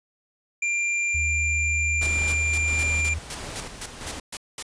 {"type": "tone", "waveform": "square", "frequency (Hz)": 2382, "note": "D7", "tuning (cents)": 24, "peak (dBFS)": -23, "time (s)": [0.62, 3.14], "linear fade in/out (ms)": 5}
{"type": "tone with pitch glide", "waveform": "sine", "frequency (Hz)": [78.6, 79.97], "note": ["D#2", "D#2"], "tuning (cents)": [18, 48], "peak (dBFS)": -26, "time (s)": [1.14, 3.19], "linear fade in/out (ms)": 10, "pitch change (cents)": 30, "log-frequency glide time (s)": [1.47, 2.77]}
{"type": "noise with tremolo", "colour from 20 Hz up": "pink", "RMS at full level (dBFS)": -35, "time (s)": [2.01, 4.2], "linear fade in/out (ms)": 5, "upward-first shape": "square", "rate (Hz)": 1.5, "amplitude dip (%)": 45}
{"type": "noise bursts", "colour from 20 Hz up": "white", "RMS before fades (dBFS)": -32, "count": 11, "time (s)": [2.02, 4.626], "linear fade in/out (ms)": 2, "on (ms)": 46, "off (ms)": 210}
{"effects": ["resampled to 22050 Hz"]}